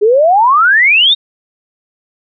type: exponential sweep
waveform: sine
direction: up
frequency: 400 to 3791 Hz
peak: -5 dBFS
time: 0.01-1.15 s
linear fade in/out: 20 ms
effects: none